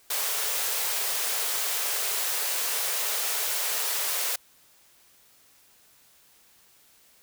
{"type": "high-pass noise", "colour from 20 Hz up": "white", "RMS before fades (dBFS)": -28, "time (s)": [0.1, 4.36], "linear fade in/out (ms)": 5, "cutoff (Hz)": 390, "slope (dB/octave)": 96, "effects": ["white hiss -59 dBFS RMS until 7.22 s"]}